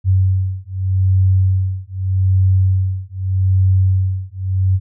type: beating tone pair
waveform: sine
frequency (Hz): 94 / 94.82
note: F#2 / F#2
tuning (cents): +28 / +43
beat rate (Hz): 0.82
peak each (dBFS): -15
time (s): 0.04-4.8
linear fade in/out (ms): 50
effects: none